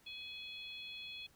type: harmonic tone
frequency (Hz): 843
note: G#5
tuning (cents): +26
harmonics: 3 / 4 / 5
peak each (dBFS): -49 / -48 / -53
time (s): 0.06-1.27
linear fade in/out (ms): 10
effects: pink hiss -68 dBFS RMS until 1.35 s